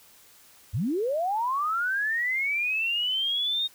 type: linear sweep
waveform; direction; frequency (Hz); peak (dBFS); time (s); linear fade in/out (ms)
sine; up; 77.78 to 3729; -24; 0.73-3.68; 20
effects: white hiss -55 dBFS RMS until 3.74 s